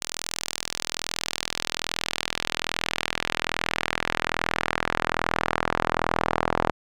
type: tone with band-pass filter sweep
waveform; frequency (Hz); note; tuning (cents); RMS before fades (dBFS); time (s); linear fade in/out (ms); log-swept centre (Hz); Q
sawtooth; 41.2; E1; 0; -28; 0.01-6.71; 10; 6700 to 960; 1.1
effects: none